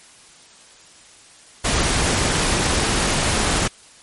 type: noise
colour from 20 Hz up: pink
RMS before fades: -19 dBFS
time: 1.64-3.68 s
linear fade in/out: 10 ms
effects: white hiss -47 dBFS RMS until 4.02 s + MP3 48 kbps